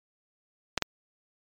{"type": "clicks", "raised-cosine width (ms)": 0.2, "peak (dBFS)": -7, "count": 2, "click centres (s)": [0.777, 0.823], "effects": ["MP3 96 kbps"]}